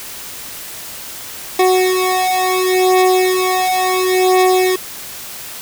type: beating tone pair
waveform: 25% pulse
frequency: 370 / 370.71 Hz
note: F#4 / F#4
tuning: 0 / +3 cents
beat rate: 0.71 Hz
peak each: -11 dBFS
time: 1.59-4.76 s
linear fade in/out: 5 ms
effects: white hiss -30 dBFS RMS until 5.61 s